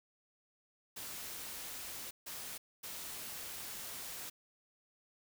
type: noise bursts at uneven times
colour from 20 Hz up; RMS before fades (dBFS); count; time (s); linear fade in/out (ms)
white; -45; 3; 0.96-2.11 / 2.26-2.58 / 2.83-4.3; 10
effects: none